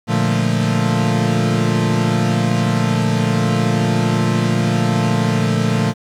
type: chord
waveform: 40% pulse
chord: Bb major seventh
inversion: none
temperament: equal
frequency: 116.54 / 146.83 / 174.61 / 220 Hz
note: Bb2 / D3 / F3 / A3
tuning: 0 / 0 / 0 / 0 cents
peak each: -18 / -21 / -19 / -19 dBFS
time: 0.07-5.94 s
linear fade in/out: 50 ms
effects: low-pass 8000 Hz 12 dB/octave + 8-bit